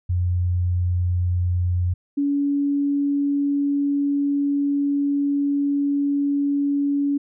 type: tone pair in turn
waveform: sine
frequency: 89.1 / 283.7 Hz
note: F2 / C#4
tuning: +35 / +40 cents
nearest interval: octave + minor sixth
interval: 2005 cents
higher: second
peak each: -18 dBFS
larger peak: neither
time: 0.09-1.94 / 2.17-7.18 s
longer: second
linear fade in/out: 10 ms
effects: none

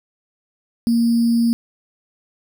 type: tone with sample-and-hold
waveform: sine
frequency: 233.1 Hz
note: A#3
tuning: in tune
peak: -13 dBFS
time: 0.87-1.53 s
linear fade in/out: 0 ms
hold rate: 4900 Hz
effects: none

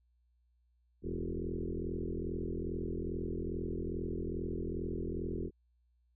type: tone with frequency modulation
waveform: sine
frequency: 205.8 Hz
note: G#3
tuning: 16 cents flat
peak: -34 dBFS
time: 1.02-5.51 s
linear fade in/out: 50 ms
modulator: 42.4 Hz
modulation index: 4.9
effects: added 60 Hz sine -69 dBFS peak until 6.15 s

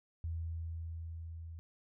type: tone with level ramp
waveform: sine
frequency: 82.4 Hz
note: E2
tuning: in tune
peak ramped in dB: -35 to -44 dBFS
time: 0.24-1.59 s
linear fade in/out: 0 ms
effects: none

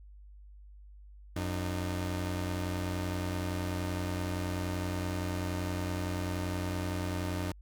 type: tone pair together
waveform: sawtooth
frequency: 90.56 / 304.6 Hz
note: F#2 / D#4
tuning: -37 / -37 cents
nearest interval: octave + major sixth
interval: 2100 cents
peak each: -29 / -34 dBFS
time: 1.36-7.52 s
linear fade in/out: 5 ms
effects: added 50 Hz sine -49 dBFS peak until 7.61 s

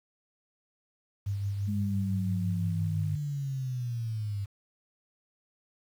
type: tone with tremolo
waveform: sine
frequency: 100 Hz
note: G2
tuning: 35 cents sharp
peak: -27 dBFS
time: 1.26-3.16 s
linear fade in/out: 10 ms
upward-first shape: triangle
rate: 5.9 Hz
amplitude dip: 40%
type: linear sweep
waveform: sine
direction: down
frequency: 207.7 to 98 Hz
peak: -30 dBFS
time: 1.67-4.46 s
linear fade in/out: 20 ms
effects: 9-bit

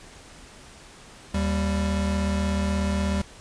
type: tone pair together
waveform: square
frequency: 77.78 / 196.84 Hz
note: D#2 / G3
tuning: 0 / +7 cents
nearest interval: octave + major third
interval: 1607 cents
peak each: -26 dBFS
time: 1.34-3.22 s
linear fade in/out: 5 ms
effects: pink hiss -47 dBFS RMS until 3.4 s + resampled to 22050 Hz

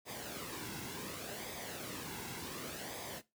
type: noise with flanger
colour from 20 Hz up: pink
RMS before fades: -44 dBFS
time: 0.05-3.22 s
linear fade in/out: 50 ms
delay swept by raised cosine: 0.7 to 1.69 ms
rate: 0.68 Hz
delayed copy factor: -0.55
effects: noise-tail reverb RT60 0.2 s tail -17 dB re dry + high-pass 80 Hz 12 dB/octave

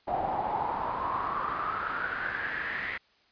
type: noise with band-pass filter sweep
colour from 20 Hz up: brown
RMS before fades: -32 dBFS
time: 0.07-2.98 s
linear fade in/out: 10 ms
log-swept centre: 730 to 2000 Hz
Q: 7.1
effects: white hiss -65 dBFS RMS until 3.31 s + resampled to 11025 Hz

